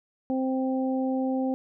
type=harmonic tone; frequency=261.6 Hz; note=C4; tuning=in tune; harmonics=1 / 2 / 3; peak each=-25 / -31 / -35 dBFS; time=0.3-1.54 s; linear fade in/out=0 ms; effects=none